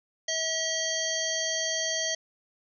harmonic tone with a mistuned harmonic, 644 Hz, E5, 41 cents flat, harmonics 1 / 3 / 5 / 7 / 9 / 10, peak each -34 / -34 / -34 / -34 / -34 / -34 dBFS, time 0.28-2.15 s, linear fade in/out 5 ms, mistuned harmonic 10, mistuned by -26 cents, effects none

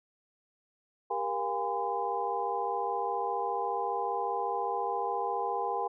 sine tone cluster, 399.3 / 473.8 / 708 / 813 / 1019 Hz, G4 / A#4 / F5 / G#5 / C6, +32 / +28 / +23 / -37 / -46 cents, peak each -38 / -36 / -39 / -32 / -36 dBFS, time 1.1-5.88 s, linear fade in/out 10 ms, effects none

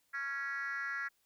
sine tone with frequency modulation, 1661.2 Hz, G#6, in tune, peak -34 dBFS, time 0.13-1.09 s, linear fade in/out 20 ms, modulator 277 Hz, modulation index 1.2, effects tanh soft clip ceiling -32 dBFS + white hiss -75 dBFS RMS until 1.25 s

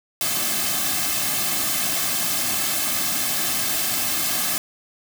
white noise with comb filter, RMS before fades -23 dBFS, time 0.21-4.58 s, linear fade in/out 0 ms, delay 2.1 ms, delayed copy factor -0.75, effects none

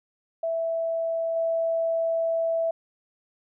sine tone with level steps, 659.3 Hz, E5, in tune, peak -24 / -22 dBFS, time 0.43-2.71 s, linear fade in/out 5 ms, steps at 1.36 s, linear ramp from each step 2 ms, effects none

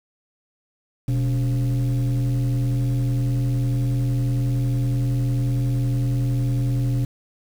sine tone with frequency modulation, 123.47 Hz, B2, in tune, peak -16 dBFS, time 1.08-7.05 s, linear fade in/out 5 ms, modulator 161 Hz, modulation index 0.55, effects tanh soft clip ceiling -17 dBFS + 7-bit

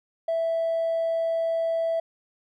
sine tone with hard clipping, 659.3 Hz, E5, in tune, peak -23 dBFS, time 0.28-2 s, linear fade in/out 5 ms, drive 1 dB, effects none

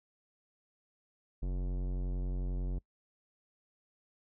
sine tone with tanh clipping, 45.58 Hz, F#1, 25 cents flat, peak -34 dBFS, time 1.42-2.79 s, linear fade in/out 10 ms, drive 18 dB, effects noise-tail reverb RT60 0.1 s tail -24 dB re dry

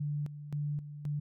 sine tone with tremolo, 146.9 Hz, D3, 1 cent sharp, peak -31 dBFS, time 0-1.2 s, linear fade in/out 10 ms, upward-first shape square, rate 1.9 Hz, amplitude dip 70%, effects none

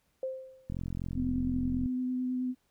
sine tone with exponential decay, 523.3 Hz, C5, in tune, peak -29 dBFS, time 0.23-0.79 s, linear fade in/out 2 ms, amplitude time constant 120 ms
click train, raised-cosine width 5 ms, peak -24 dBFS, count 52, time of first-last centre 0.7-1.859 s, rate 44 Hz
sine tone with vibrato, 253.2 Hz, B3, 43 cents sharp, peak -29 dBFS, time 1.14-2.55 s, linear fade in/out 50 ms, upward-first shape sine, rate 9.5 Hz, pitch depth 11 cents each way
effects pink hiss -74 dBFS RMS until 2.7 s

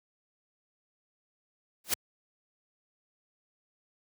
white noise with exponential growth, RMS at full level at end -22 dBFS, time 1.84-1.94 s, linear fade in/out 5 ms, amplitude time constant 20 ms, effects high-pass 80 Hz 12 dB/octave

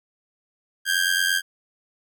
sawtooth ring-modulated tone, 1600 Hz, G6, 35 cents sharp, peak -13 dBFS, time 0.85-1.42 s, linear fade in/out 50 ms, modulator 44.4 Hz, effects none

